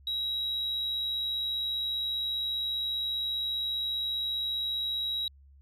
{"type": "tone", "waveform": "sine", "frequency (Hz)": 3855, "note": "B7", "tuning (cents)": -43, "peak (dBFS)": -27, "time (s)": [0.07, 5.28], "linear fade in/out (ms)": 2, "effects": ["tanh soft clip ceiling -27 dBFS", "added 69 Hz sine -53 dBFS peak until 5.61 s"]}